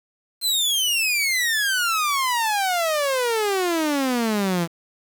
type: exponential sweep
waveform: sawtooth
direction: down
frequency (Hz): 4186 to 163.8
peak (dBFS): -16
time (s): 0.41-4.68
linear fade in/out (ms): 50
effects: 7-bit